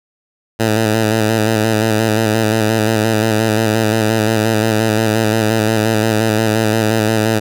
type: tone with vibrato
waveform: 10% pulse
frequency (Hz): 109.9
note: A2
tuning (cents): -2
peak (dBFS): -4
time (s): 0.59-7.4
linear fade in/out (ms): 20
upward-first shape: square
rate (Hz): 5.7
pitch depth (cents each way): 37
effects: none